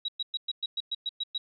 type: tone bursts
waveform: sine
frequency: 3857 Hz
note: B7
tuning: 42 cents flat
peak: -28 dBFS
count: 10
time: 0.05-1.38 s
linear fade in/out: 5 ms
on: 34 ms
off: 110 ms
effects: none